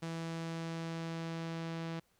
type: tone with low-pass filter sweep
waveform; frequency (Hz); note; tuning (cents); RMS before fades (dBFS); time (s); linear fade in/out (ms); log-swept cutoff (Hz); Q
sawtooth; 164.81; E3; 0; -40; 0.02-2; 10; 7300 to 4500; 0.87
effects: pink hiss -73 dBFS RMS until 2.19 s